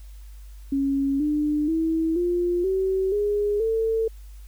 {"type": "tone with pitch steps", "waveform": "sine", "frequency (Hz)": [275.5, 298.7, 323.9, 351.1, 380.7, 412.8, 447.6], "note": ["C#4", "D4", "E4", "F4", "F#4", "G#4", "A4"], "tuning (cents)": [-11, 29, -30, 9, 49, -10, 30], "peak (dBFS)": -20, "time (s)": [0.72, 4.08], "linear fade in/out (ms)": 5, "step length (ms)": 480, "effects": ["added 50 Hz sine -39 dBFS peak until 4.47 s", "white hiss -58 dBFS RMS until 4.47 s"]}